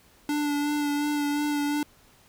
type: tone with vibrato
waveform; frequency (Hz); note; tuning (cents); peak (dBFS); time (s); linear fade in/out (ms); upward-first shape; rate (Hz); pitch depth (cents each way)
square; 292.4; D4; -7; -25; 0.29-1.83; 2; sine; 2.8; 20
effects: pink hiss -58 dBFS RMS until 2.28 s